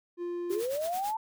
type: tone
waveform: triangle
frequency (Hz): 349.2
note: F4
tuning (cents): 0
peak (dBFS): -30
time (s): 0.17-0.63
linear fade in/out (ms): 50
type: noise with tremolo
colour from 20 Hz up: white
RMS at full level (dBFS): -41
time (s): 0.49-1.15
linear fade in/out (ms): 50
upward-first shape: sine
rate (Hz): 9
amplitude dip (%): 75
type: linear sweep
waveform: sine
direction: up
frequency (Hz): 370 to 903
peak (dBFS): -29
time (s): 0.5-1.17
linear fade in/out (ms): 5
effects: none